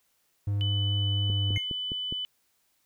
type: tone with pitch glide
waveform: triangle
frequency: 101.4 to 100.64 Hz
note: G#2 to G2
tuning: -41 to +46 cents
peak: -23 dBFS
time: 0.47-1.58 s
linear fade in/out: 5 ms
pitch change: -13 cents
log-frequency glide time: 0.95-1.46 s
type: tone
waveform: sine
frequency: 3000 Hz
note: F#7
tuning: 23 cents sharp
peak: -30 dBFS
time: 0.61-2.25 s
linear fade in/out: 0 ms
type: click train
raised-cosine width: 3 ms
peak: -23 dBFS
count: 5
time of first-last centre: 1.3-2.125 s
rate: 4.85 Hz
type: tone with exponential decay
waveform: triangle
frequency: 2126 Hz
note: C7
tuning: 27 cents sharp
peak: -26 dBFS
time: 1.56-1.7 s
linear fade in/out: 1 ms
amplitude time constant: 29 ms
effects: white hiss -71 dBFS RMS until 2.85 s